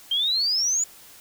sine exponential sweep, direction up, 3136 to 7040 Hz, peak -20 dBFS, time 0.11-0.84 s, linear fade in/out 5 ms, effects white hiss -48 dBFS RMS until 1.2 s

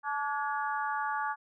harmonic tone with a mistuned harmonic, 288.1 Hz, D4, 33 cents flat, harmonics 3 / 4 / 5 / 6, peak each -33 / -35 / -37 / -39 dBFS, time 0.03-1.36 s, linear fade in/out 50 ms, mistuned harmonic 6, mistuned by -58 cents, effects none

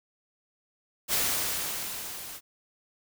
white noise with level ramp, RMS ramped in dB -25 to -42 dBFS, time 1.08-2.41 s, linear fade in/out 50 ms, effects none

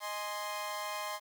sawtooth chord, Ab major, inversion second, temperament equal, 622.3 / 830.6 / 1046.5 Hz, Eb5 / Ab5 / C6, 0 / 0 / 0 cents, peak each -38 / -39 / -35 dBFS, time 0-1.2 s, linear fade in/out 50 ms, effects 10-bit

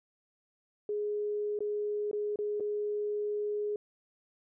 sine tone with dropouts, 416.8 Hz, G#4, 6 cents sharp, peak -30 dBFS, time 0.89-3.76 s, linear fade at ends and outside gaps 2 ms, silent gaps 1.59-1.605 / 2.113-2.13 / 2.359-2.388 / 2.599-2.605 s, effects none

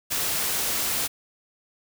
white noise, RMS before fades -26 dBFS, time 0.1-1.08 s, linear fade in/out 20 ms, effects none

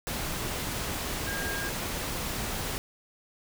sine tone in noise, 1617 Hz, G#6, 47 cents flat, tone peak -34 dBFS, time 1.27-1.69 s, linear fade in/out 0 ms, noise pink, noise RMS -33 dBFS, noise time 0.07-2.78 s, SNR -4 dB, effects none

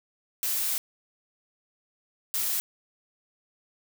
blue noise bursts at uneven times, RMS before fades -28 dBFS, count 2, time 0.43-0.78 / 2.34-2.6 s, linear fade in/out 0 ms, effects none

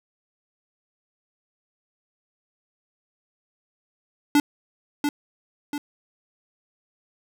square tone with echo, 291.3 Hz, D4, 14 cents flat, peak -15 dBFS, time 4.35-4.4 s, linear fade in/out 2 ms, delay 690 ms, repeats 2, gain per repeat -6 dB, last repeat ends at 5.78 s, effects none

